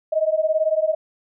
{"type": "beating tone pair", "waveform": "sine", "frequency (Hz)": [620, 638], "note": ["D#5", "D#5"], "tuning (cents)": [-6, 43], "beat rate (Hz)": 18, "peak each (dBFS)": -20, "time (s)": [0.12, 0.95], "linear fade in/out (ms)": 10, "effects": []}